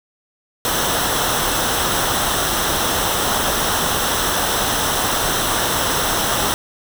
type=noise with comb filter; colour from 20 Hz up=pink; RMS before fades=-19 dBFS; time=0.65-6.54 s; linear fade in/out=0 ms; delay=0.43 ms; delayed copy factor=-0.6; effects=none